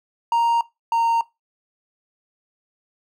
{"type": "tone pair in turn", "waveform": "triangle", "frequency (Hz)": [932.3, 922.7], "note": ["A#5", "A#5"], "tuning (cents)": [0, -18], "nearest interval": "unison", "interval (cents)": 18, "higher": "first", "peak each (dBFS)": [-14, -15], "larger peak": "first", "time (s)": [[0.32, 0.61], [0.92, 1.21]], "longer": "neither", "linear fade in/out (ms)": 2, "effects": ["noise-tail reverb RT60 0.2 s tail -19 dB re dry"]}